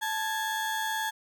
35% pulse tone pair together, 877 / 1655.6 Hz, A5 / G#6, -6 / -6 cents, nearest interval major seventh, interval 1100 cents, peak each -29 / -31 dBFS, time 0.01-1.11 s, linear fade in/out 20 ms, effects none

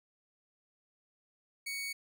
sawtooth tone, 2232 Hz, C#7, 11 cents sharp, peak -33 dBFS, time 1.66-1.93 s, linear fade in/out 10 ms, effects none

